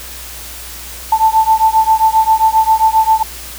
sine beating tone pair, 880 / 887.5 Hz, A5 / A5, 0 / +15 cents, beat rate 7.5 Hz, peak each -11 dBFS, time 1.12-3.23 s, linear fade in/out 5 ms, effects added 60 Hz sine -34 dBFS peak until 3.58 s + white hiss -30 dBFS RMS until 3.58 s

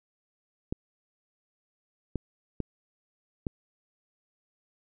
clicks, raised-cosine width 3 ms, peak -17 dBFS, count 4, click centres 0.725 / 2.157 / 2.603 / 3.468 s, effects none

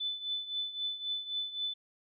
sine tone with tremolo, 3504 Hz, A7, 8 cents flat, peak -30 dBFS, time 0-1.74 s, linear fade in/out 10 ms, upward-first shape triangle, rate 3.8 Hz, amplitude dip 80%, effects none

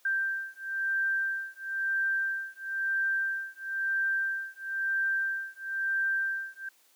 sine beating tone pair, 1573 / 1574 Hz, G6 / G6, +6 / +7 cents, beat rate 1 Hz, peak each -31 / -31 dBFS, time 0.05-6.69 s, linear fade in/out 5 ms, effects white hiss -64 dBFS RMS until 6.95 s + high-pass 300 Hz 12 dB/octave

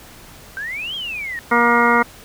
sine exponential two-way sweep, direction up then down, 1532 to 3289 to 1818 Hz, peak -24 dBFS, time 0.57-1.39 s, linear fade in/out 0 ms, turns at 0.95 s
harmonic tone, 237.3 Hz, A#3, 31 cents sharp, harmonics 1 / 2 / 3 / 4 / 5 / 6 / 8 / 9, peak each -20 / -20 / -24 / -18 / -19 / -18 / -22 / -23 dBFS, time 1.51-2.03 s, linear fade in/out 10 ms
effects pink hiss -42 dBFS RMS until 2.24 s

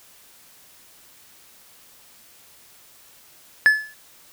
triangle tone with exponential decay, 1724 Hz, A6, 36 cents flat, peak -6 dBFS, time 3.66-3.94 s, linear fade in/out 0 ms, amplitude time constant 60 ms, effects white hiss -51 dBFS RMS until 4.32 s

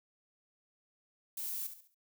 violet noise with echo, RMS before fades -39 dBFS, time 1.37-1.67 s, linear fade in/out 5 ms, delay 69 ms, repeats 4, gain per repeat -9 dB, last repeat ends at 1.946 s, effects none

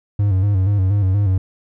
triangle tone with vibrato, 98 Hz, G2, in tune, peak -11 dBFS, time 0.19-1.38 s, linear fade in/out 5 ms, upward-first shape square, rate 4.2 Hz, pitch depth 72 cents each way, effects none

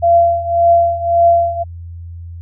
sine tone with tremolo, 683 Hz, F5, 39 cents flat, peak -5 dBFS, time 0.02-1.64 s, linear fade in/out 20 ms, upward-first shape triangle, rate 1.8 Hz, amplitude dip 85%, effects added 85 Hz sine -27 dBFS peak until 2.41 s

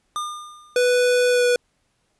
square tone with exponential decay, 1209 Hz, D6, 50 cents sharp, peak -23 dBFS, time 0.16-0.99 s, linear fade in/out 0 ms, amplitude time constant 180 ms
square tone with pitch glide, 493.9 to 489.1 Hz, B4 to B4, 0 to -17 cents, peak -16 dBFS, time 0.76-1.56 s, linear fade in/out 2 ms, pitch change -17 cents, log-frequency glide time 1.3-1.45 s
effects pink hiss -68 dBFS RMS until 2.19 s + resampled to 24000 Hz

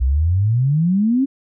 sine exponential sweep, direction up, 60.3 to 280 Hz, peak -13 dBFS, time 0-1.26 s, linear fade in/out 20 ms, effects none

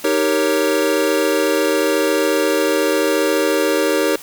square chord, Eb dominant seventh, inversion none, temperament equal, 311.1 / 392 / 466.2 / 554.4 Hz, Eb4 / G4 / Bb4 / Db5, 0 / 0 / 0 / 0 cents, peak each -21 dBFS, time 0.04-4.16 s, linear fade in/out 5 ms, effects white hiss -37 dBFS RMS until 4.22 s

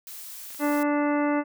blue noise, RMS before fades -40 dBFS, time 0.07-0.83 s, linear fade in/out 0 ms
clicks, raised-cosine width 0.2 ms, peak -30 / -28 dBFS, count 2, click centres 0.505 / 0.547 s
harmonic tone, 292.4 Hz, D4, 7 cents flat, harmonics 1 / 2 / 3 / 4 / 5 / 6 / 7 / 9, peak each -23 / -28 / -31 / -34 / -36 / -41 / -37 / -44 dBFS, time 0.59-1.44 s, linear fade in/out 50 ms
effects none

